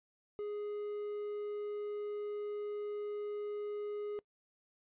triangle tone, 415.3 Hz, G#4, in tune, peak -35 dBFS, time 0.39-4.19 s, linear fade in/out 0 ms, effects noise-tail reverb RT60 0.1 s tail -23 dB re dry + resampled to 8000 Hz

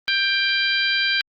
harmonic tone, 790 Hz, G5, 13 cents sharp, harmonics 2 / 3 / 4 / 5 / 6, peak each -22 / -24 / -25 / -26 / -27 dBFS, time 0.08-1.21 s, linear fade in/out 0 ms, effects Opus 32 kbps

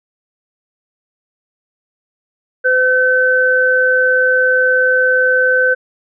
sine tone pair together, 510 / 1528.3 Hz, C5 / G6, -44 / -44 cents, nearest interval octave + perfect fifth, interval 1900 cents, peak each -14 / -11 dBFS, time 2.64-5.75 s, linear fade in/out 20 ms, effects none

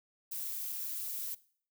violet noise with amplitude modulation, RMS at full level -36 dBFS, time 0.31-1.35 s, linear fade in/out 10 ms, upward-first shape sine, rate 228 Hz, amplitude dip 60%, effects noise-tail reverb RT60 0.5 s tail -19 dB re dry

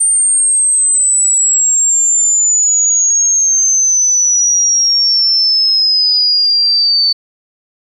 sine exponential sweep, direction down, 8870 to 4513 Hz, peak -8 dBFS, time 0-7.13 s, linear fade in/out 10 ms, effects 8-bit

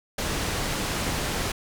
pink low-pass noise, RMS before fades -28 dBFS, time 0.18-1.52 s, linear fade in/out 5 ms, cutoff 9700 Hz, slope 12 dB/octave, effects none

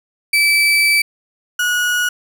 35% pulse tone pair in turn, 2312 / 1456.5 Hz, D7 / F#6, -28 / -28 cents, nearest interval minor sixth, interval 800 cents, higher first, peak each -9 / -13 dBFS, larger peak first, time 0.33-1.02 / 1.59-2.09 s, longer first, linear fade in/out 5 ms, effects none

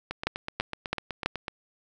two click trains, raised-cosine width 0.3 ms, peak -16 / -9 dBFS, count 12 / 4, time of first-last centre 0.11-1.482 / 0.27-1.26 s, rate 8.02 / 3.03 Hz, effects none

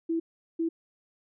sine tone bursts at uneven times, 329.6 Hz, E4, in tune, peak -25 dBFS, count 2, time 0.09-0.2 / 0.59-0.69 s, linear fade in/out 10 ms, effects none

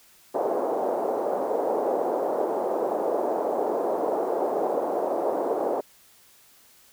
pink band-pass noise, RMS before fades -26 dBFS, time 0.34-5.81 s, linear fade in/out 10 ms, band 380 to 760 Hz, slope 24 dB/octave, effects white hiss -56 dBFS RMS until 6.92 s

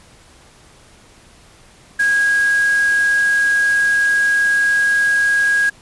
sine tone in noise, 1643 Hz, G#6, 19 cents flat, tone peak -12 dBFS, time 1.99-5.7 s, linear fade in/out 10 ms, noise white, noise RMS -30 dBFS, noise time 1.99-5.7 s, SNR +15 dB, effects pink hiss -47 dBFS RMS until 5.81 s + resampled to 24000 Hz

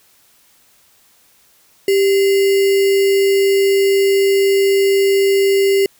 sine tone with sample-and-hold, 393 Hz, G4, 4 cents sharp, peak -10 dBFS, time 1.88-5.86 s, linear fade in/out 2 ms, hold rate 2450 Hz, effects white hiss -53 dBFS RMS until 5.99 s

